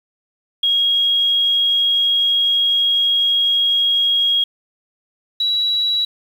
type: tone pair in turn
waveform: sine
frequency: 3284 / 3905 Hz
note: G#7 / B7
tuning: -20 / -20 cents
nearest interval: minor third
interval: 300 cents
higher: second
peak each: -13 / -15 dBFS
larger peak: first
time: 0.63-4.44 / 5.4-6.05 s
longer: first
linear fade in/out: 5 ms
effects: 7-bit

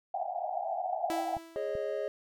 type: band-pass noise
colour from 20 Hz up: white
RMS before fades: -34 dBFS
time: 0.14-1.38 s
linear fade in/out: 5 ms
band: 660 to 780 Hz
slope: 96 dB/octave
type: tone with exponential decay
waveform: sawtooth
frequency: 329.6 Hz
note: E4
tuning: in tune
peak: -27 dBFS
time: 1.1-1.93 s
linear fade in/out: 0 ms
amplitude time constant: 180 ms
type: clicks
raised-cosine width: 5 ms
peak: -33 dBFS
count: 2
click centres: 1.368 / 1.753 s
type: chord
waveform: triangle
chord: Ab suspended fourth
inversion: none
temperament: equal with one note detuned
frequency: 415.3 / 548.3 / 622.3 Hz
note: Ab4 / Db5 / Eb5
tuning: 0 / -19 / 0 cents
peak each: -34 dBFS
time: 1.56-2.08 s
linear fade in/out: 0 ms
effects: none

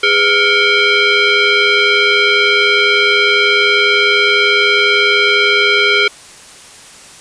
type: tone with frequency modulation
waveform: sine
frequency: 411 Hz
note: G#4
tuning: 18 cents flat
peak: -8 dBFS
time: 0.03-6.08 s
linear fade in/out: 5 ms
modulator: 912 Hz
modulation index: 3.5
effects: white hiss -37 dBFS RMS until 7.2 s + resampled to 22050 Hz

